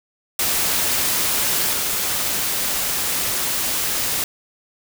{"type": "noise with level steps", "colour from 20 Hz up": "white", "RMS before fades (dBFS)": [-20, -22], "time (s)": [0.39, 4.24], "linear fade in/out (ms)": 2, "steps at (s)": 1.73, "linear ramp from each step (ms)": 2, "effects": []}